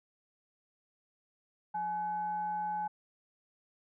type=tone with frequency modulation; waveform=sine; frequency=846 Hz; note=G#5; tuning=32 cents sharp; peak=-32 dBFS; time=1.74-2.88 s; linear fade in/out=10 ms; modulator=669 Hz; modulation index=0.27; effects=none